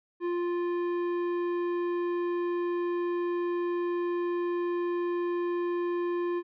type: tone with tanh clipping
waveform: sine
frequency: 349.2 Hz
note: F4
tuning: in tune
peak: -29 dBFS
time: 0.2-6.43 s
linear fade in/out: 50 ms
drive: 12 dB
effects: none